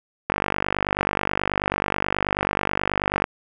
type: click train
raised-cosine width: 0.5 ms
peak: -5 dBFS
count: 146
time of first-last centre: 0.3-3.241 s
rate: 49.3 Hz
effects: none